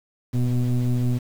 sine tone with frequency modulation, 122 Hz, B2, 21 cents flat, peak -16 dBFS, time 0.33-1.19 s, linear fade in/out 20 ms, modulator 125 Hz, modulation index 0.92, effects tanh soft clip ceiling -18 dBFS + 7-bit

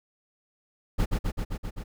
brown noise with echo, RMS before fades -22 dBFS, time 0.98-1.06 s, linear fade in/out 20 ms, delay 130 ms, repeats 6, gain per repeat -2 dB, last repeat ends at 1.84 s, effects none

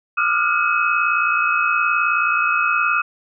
sine tone cluster, 1200 / 1371 / 1430 / 2553 Hz, D6 / F6 / F6 / D#7, +37 / -32 / +41 / +44 cents, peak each -21 dBFS, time 0.17-3.02 s, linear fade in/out 10 ms, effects none

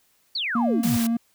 sine exponential sweep, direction down, 4699 to 94.7 Hz, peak -24 dBFS, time 0.35-0.97 s, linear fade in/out 5 ms
triangle tone with vibrato, 233.1 Hz, A#3, in tune, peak -18 dBFS, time 0.55-1.17 s, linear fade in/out 5 ms, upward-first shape triangle, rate 3.4 Hz, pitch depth 37 cents each way
white noise, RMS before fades -31 dBFS, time 0.83-1.07 s, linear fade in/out 5 ms
effects white hiss -64 dBFS RMS until 1.34 s

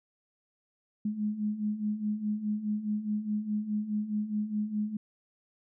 sine beating tone pair, 207.7 / 212.5 Hz, G#3 / G#3, 0 / +40 cents, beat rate 4.8 Hz, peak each -35 / -30 dBFS, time 1.05-4.97 s, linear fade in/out 5 ms, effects none

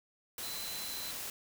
sine tone in noise, 4044 Hz, B7, 40 cents sharp, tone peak -43 dBFS, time 0.43-1.11 s, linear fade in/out 2 ms, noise white, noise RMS -41 dBFS, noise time 0.38-1.3 s, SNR -5 dB, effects none

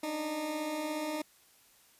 20% pulse beating tone pair, 289.9 / 306.9 Hz, D4 / D#4, -22 / -24 cents, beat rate 17 Hz, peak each -38 / -29 dBFS, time 0.03-1.22 s, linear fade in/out 5 ms, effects white hiss -63 dBFS RMS until 1.99 s + resampled to 32000 Hz

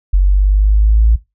sine exponential sweep, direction up, 46.25 to 56 Hz, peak -6 dBFS, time 0.13-1.16 s, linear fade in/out 10 ms, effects noise-tail reverb RT60 0.2 s tail -17 dB re dry

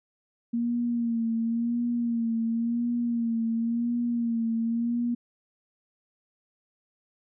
sine tone with vibrato, 233.1 Hz, A#3, in tune, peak -24 dBFS, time 0.53-5.15 s, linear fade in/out 10 ms, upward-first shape sine, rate 0.94 Hz, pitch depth 44 cents each way, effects none

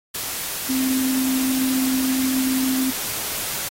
sine tone in noise, 261.6 Hz, C4, in tune, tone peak -19 dBFS, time 0.69-2.91 s, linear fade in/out 10 ms, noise white, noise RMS -27 dBFS, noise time 0.14-3.69 s, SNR +5 dB, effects AAC 48 kbps

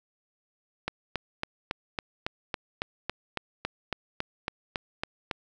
click train, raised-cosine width 0.3 ms, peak -13 dBFS, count 17, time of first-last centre 0.88-5.312 s, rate 3.61 Hz, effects none

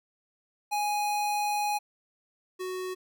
square tone pair in turn, 830.6 / 370 Hz, G#5 / F#4, 0 / 0 cents, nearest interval octave + major second, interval 1400 cents, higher first, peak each -27 / -33 dBFS, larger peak first, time 0.71-1.79 / 2.59-2.95 s, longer first, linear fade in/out 20 ms, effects none

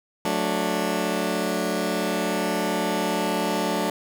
15% pulse chord, D major, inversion first, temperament just, 183.54 / 220.2 / 293.7 Hz, F#3 / A3 / D4, -14 / +2 / 0 cents, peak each -21 dBFS, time 0.25-3.9 s, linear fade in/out 2 ms, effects none

